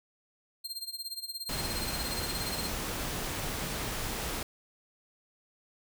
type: tone with tremolo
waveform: sawtooth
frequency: 4188 Hz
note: C8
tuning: 1 cent sharp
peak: -31 dBFS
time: 0.64-2.7 s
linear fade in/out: 10 ms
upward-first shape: sine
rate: 17 Hz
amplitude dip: 85%
type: noise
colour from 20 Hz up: pink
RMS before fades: -35 dBFS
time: 1.49-4.43 s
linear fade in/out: 2 ms
effects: none